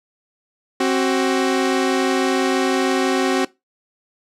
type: tone pair together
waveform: sawtooth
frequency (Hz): 265.5 / 375.2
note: C4 / F#4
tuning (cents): +25 / +24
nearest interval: tritone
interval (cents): 599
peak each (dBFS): -15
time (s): 0.8-3.45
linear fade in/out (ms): 5
effects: noise-tail reverb RT60 0.2 s tail -20 dB re dry + low-pass 8000 Hz 12 dB/octave